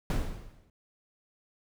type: noise with exponential decay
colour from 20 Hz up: brown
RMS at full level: -24 dBFS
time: 0.1-0.7 s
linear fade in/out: 2 ms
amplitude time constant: 130 ms
effects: none